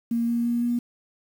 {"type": "tone with pitch steps", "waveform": "sine", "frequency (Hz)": [233.1, 235.3, 237.4, 239.7], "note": ["A#3", "A#3", "A#3", "A#3"], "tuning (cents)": [0, 16, 32, 48], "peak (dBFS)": -21, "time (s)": [0.11, 0.79], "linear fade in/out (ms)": 5, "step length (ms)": 170, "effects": ["8-bit"]}